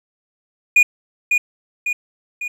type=tone with echo; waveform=triangle; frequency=2447 Hz; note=D#7; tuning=29 cents flat; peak=-6 dBFS; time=0.76-0.83 s; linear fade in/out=5 ms; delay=550 ms; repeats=3; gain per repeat=-5 dB; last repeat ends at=2.48 s; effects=none